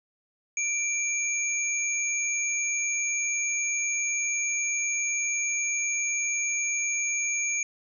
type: tone pair together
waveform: sine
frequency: 2349 / 6644 Hz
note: D7 / G#8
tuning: 0 / 0 cents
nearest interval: octave + tritone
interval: 1800 cents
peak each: -28 dBFS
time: 0.57-7.63 s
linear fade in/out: 2 ms
effects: none